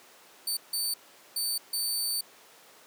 20% pulse tone bursts at uneven times, 4561 Hz, C#8, 49 cents sharp, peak -22 dBFS, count 4, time 0.47-0.57 / 0.73-0.94 / 1.36-1.58 / 1.73-2.21 s, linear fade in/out 5 ms, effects pink hiss -54 dBFS RMS until 2.86 s + high-pass 400 Hz 12 dB/octave

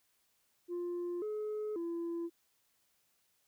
sine tone with pitch steps, 350.2 / 425.5 / 338.4 Hz, F4 / G#4 / E4, +5 / +42 / +45 cents, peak -33 dBFS, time 0.68-2.3 s, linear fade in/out 50 ms, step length 540 ms, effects tanh soft clip ceiling -34 dBFS + white hiss -75 dBFS RMS until 3.47 s

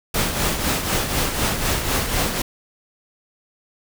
pink noise with tremolo, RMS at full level -19 dBFS, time 0.14-2.42 s, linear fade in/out 5 ms, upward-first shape triangle, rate 4 Hz, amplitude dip 60%, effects none

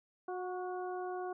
harmonic tone with a mistuned harmonic, 364.2 Hz, F#4, 27 cents flat, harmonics 1 / 2 / 3 / 4, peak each -39 / -41 / -48 / -51 dBFS, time 0.28-1.33 s, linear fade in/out 5 ms, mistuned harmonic 3, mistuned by +30 cents, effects none

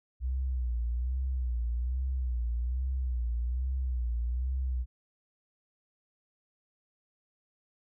sine tone with vibrato, 61.74 Hz, B1, in tune, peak -28 dBFS, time 0.2-4.86 s, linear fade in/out 50 ms, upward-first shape sine, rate 1.2 Hz, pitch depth 96 cents each way, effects none

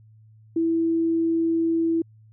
sine tone, 329.6 Hz, E4, in tune, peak -19 dBFS, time 0.56-2.02 s, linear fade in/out 5 ms, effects added 109 Hz sine -49 dBFS peak until 2.32 s

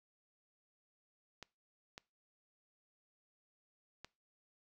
clicks, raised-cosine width 0.2 ms, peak -30 dBFS, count 3, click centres 1.427 / 1.979 / 4.046 s, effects noise-tail reverb RT60 0.3 s tail -23 dB re dry

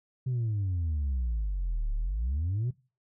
sine exponential two-way sweep, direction down then up, 131.7 to 35 to 131.7 Hz, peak -25 dBFS, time 0.26-2.71 s, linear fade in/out 10 ms, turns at 1.93 s, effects noise-tail reverb RT60 0.3 s tail -18 dB re dry + tanh soft clip ceiling -25 dBFS

